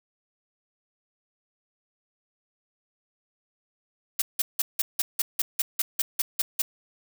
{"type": "noise bursts", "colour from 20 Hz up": "blue", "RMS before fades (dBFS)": -24, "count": 13, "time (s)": [4.19, 6.62], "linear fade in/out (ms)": 5, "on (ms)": 30, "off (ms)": 170, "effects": []}